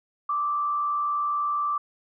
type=tone with frequency modulation; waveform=sine; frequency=1172 Hz; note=D6; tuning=4 cents flat; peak=-23 dBFS; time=0.29-1.78 s; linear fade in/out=5 ms; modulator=80 Hz; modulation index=0.47; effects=none